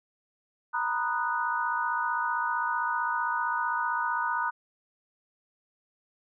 sine chord, B major seventh, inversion third, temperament equal with one note detuned, 932.3 / 987.8 / 1238.8 / 1480 Hz, A#5 / B5 / D#6 / F#6, 0 / 0 / -8 / 0 cents, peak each -31 / -33 / -32 / -31 dBFS, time 0.73-4.51 s, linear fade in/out 20 ms, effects none

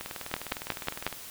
two click trains, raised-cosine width 0.3 ms, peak -11 / -20 dBFS, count 5 / 23, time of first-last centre 0.34-1.066 / 0.01-1.127 s, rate 5.51 / 19.7 Hz, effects white hiss -44 dBFS RMS until 1.3 s

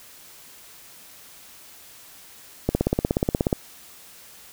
click train, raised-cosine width 2 ms, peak -6 dBFS, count 15, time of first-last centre 2.69-3.528 s, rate 16.7 Hz, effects white hiss -47 dBFS RMS until 4.52 s

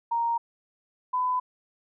sine tone pair in turn, 932.3 / 1003.8 Hz, A#5 / B5, 0 / +28 cents, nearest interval minor second, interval 128 cents, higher second, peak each -23 dBFS, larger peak neither, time 0.11-0.38 / 1.13-1.4 s, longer neither, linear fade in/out 10 ms, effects none

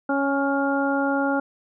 harmonic tone with a mistuned harmonic, 277.2 Hz, C#4, in tune, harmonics 1 / 2 / 3 / 4 / 5, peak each -23 / -26 / -27 / -36 / -27 dBFS, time 0.09-1.4 s, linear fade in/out 5 ms, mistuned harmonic 5, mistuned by +21 cents, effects none

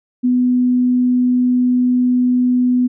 sine tone, 249 Hz, B3, 14 cents sharp, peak -11 dBFS, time 0.23-2.88 s, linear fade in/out 20 ms, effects none

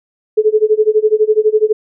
sine tone with tremolo, 430.2 Hz, A4, 39 cents flat, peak -5 dBFS, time 0.37-1.73 s, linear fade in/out 10 ms, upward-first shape sine, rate 12 Hz, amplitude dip 95%, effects none

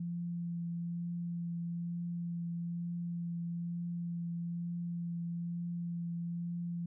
sine tone with vibrato, 171.4 Hz, F3, 32 cents flat, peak -35 dBFS, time 0-6.86 s, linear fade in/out 5 ms, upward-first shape triangle, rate 1.1 Hz, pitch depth 13 cents each way, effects none

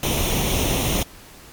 pink noise with comb filter, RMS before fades -21 dBFS, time 0.03-1.03 s, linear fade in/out 2 ms, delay 0.32 ms, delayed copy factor +0.65, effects pink hiss -44 dBFS RMS until 1.52 s + MP3 96 kbps

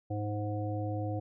harmonic tone, 104.5 Hz, G#2, 11 cents sharp, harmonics 1 / 3 / 5 / 7, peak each -33 / -38 / -40 / -41 dBFS, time 0.1-1.2 s, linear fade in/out 10 ms, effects none

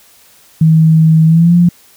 sine tone with pitch glide, 159.7 to 174.15 Hz, D#3 to F3, +45 to -5 cents, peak -4 dBFS, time 0.61-1.69 s, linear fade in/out 5 ms, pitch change +150 cents, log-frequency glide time 1.26-1.55 s, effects white hiss -45 dBFS RMS until 1.96 s

